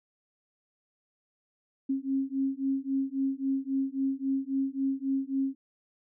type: beating tone pair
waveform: sine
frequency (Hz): 268.2 / 271.9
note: C4 / C#4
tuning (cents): +43 / -33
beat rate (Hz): 3.7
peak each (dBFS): -30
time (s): 1.89-5.55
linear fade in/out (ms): 10
effects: none